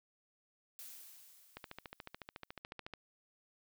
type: noise with exponential decay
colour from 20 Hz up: blue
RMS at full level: -49 dBFS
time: 0.79-2.59 s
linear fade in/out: 0 ms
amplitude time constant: 390 ms
type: click train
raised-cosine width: 0.3 ms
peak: -29 dBFS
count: 20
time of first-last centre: 1.57-2.937 s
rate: 13.9 Hz
effects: none